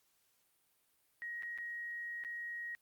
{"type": "tone with dropouts", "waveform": "sine", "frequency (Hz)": 1889, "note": "A#6", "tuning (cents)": 22, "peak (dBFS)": -40, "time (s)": [1.22, 2.75], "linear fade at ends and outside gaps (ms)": 0, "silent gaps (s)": [[1.424, 1.432], [1.577, 1.585], [2.238, 2.248]], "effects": ["white hiss -75 dBFS RMS until 2.81 s", "Opus 48 kbps"]}